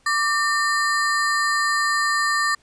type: ring-modulated tone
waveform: square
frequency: 1492 Hz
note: F#6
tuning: 14 cents sharp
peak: -16 dBFS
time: 0.06-2.55 s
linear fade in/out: 5 ms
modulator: 320 Hz
effects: pink hiss -59 dBFS RMS until 2.62 s + resampled to 22050 Hz